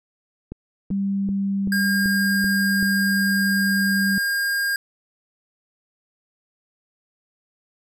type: click train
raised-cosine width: 3 ms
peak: -19 dBFS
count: 7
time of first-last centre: 0.52-2.828 s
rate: 2.6 Hz
type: tone with pitch glide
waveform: sine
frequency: 197.1 to 195.85 Hz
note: G3 to G3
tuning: +10 to -1 cents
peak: -20 dBFS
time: 0.91-4.18 s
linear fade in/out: 0 ms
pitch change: -11 cents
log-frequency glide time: 1.22-3.97 s
type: tone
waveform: square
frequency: 1614 Hz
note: G#6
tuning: 50 cents flat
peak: -21 dBFS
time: 1.72-4.76 s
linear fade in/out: 2 ms
effects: none